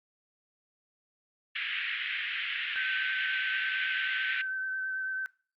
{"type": "band-pass noise", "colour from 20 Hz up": "pink", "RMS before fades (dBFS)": -34, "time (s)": [1.55, 4.42], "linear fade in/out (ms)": 10, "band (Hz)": [1600, 3200], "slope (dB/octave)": 48}
{"type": "tone with vibrato", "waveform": "sine", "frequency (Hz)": 1538, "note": "G6", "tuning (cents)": -33, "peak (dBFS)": -31, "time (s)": [2.76, 5.26], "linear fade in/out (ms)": 0, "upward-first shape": "triangle", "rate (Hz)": 9.1, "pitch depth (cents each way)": 18}
{"effects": ["noise-tail reverb RT60 0.4 s tail -23 dB re dry", "Opus 48 kbps"]}